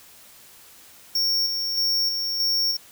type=tone with tremolo; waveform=square; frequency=5500 Hz; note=F8; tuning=27 cents flat; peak=-20 dBFS; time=1.15-2.77 s; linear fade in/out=5 ms; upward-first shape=square; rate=1.6 Hz; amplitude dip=40%; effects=white hiss -49 dBFS RMS until 2.91 s